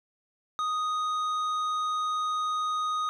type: tone with tanh clipping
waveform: sine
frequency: 1244.5 Hz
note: D#6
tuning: in tune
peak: -28 dBFS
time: 0.59-3.09 s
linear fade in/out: 0 ms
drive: 9 dB
effects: none